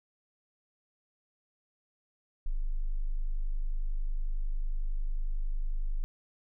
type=tone; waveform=sine; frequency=25.51 Hz; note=G#0; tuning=30 cents flat; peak=-27 dBFS; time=2.46-6.04 s; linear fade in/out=0 ms; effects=none